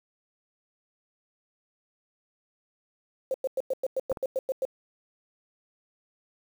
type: tone bursts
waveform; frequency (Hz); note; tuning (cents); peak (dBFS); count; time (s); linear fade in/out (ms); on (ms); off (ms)
sine; 527; C5; +12; -24; 11; 3.31-4.652; 2; 32; 99
type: clicks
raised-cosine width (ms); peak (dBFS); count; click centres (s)
1; -18 / -23; 2; 4.117 / 4.172
effects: 8-bit